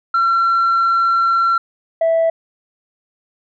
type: tone pair in turn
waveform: sine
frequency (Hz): 1359 / 657.1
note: F6 / E5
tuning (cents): -48 / -6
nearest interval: octave + minor second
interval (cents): 1258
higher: first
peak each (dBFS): -10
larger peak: neither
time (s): 0.14-1.58 / 2.01-2.3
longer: first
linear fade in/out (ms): 5
effects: tanh soft clip ceiling -10 dBFS